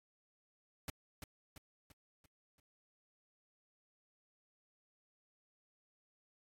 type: noise with echo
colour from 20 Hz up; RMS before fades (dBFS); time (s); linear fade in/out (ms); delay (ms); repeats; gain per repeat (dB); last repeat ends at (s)
pink; -42; 0.88-0.9; 2; 340; 5; -6; 2.6
effects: AAC 64 kbps